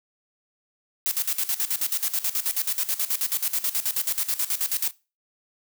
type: noise with tremolo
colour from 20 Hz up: blue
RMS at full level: -24 dBFS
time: 1.06-4.91 s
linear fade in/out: 0 ms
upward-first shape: square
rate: 9.3 Hz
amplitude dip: 80%
effects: noise-tail reverb RT60 0.3 s tail -21 dB re dry